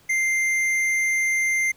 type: tone with tanh clipping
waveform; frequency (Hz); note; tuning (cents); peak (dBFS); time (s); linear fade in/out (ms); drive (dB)
sine; 2093; C7; 0; -21; 0.09-1.72; 10; 11
effects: pink hiss -56 dBFS RMS until 1.76 s